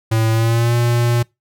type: tone with pitch glide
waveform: square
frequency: 111.9 to 119.24 Hz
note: A2 to A#2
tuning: +30 to +40 cents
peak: -14 dBFS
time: 0.11-1.23 s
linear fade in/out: 10 ms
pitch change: +110 cents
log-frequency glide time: 0.31-0.75 s
effects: noise-tail reverb RT60 0.2 s tail -24 dB re dry